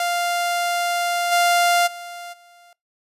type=tone with level steps; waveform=sawtooth; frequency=698 Hz; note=F5; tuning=1 cent flat; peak=-16 / -11 / -29 / -44 dBFS; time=0-2.73 s; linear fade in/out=2 ms; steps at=1.31 / 1.86 / 2.32 s; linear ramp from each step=20 ms; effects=noise-tail reverb RT60 0.2 s tail -24 dB re dry + resampled to 32000 Hz